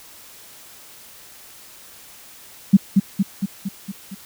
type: tone with echo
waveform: sine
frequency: 196 Hz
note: G3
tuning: in tune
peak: -5 dBFS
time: 2.73-2.77 s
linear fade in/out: 10 ms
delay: 230 ms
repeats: 6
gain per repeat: -4 dB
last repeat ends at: 4.15 s
effects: white hiss -44 dBFS RMS until 4.25 s